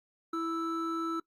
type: tone pair together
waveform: triangle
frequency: 329.6 / 1318.4 Hz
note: E4 / E6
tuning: 0 / 0 cents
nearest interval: 2 octaves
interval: 2400 cents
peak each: -31 / -32 dBFS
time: 0.33-1.2 s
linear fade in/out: 5 ms
effects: noise-tail reverb RT60 0.1 s tail -21 dB re dry + Opus 48 kbps